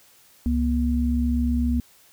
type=tone pair together; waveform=sine; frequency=68.5 / 240.5 Hz; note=C#2 / B3; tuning=-20 / -46 cents; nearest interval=octave + minor seventh; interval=2174 cents; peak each=-22 dBFS; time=0.46-1.8 s; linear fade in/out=0 ms; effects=white hiss -55 dBFS RMS until 2.12 s